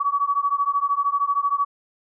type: beating tone pair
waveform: sine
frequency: 1129 / 1142 Hz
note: C#6 / D6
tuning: +31 / -49 cents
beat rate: 13 Hz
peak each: -22 dBFS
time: 0-1.65 s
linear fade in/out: 10 ms
effects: none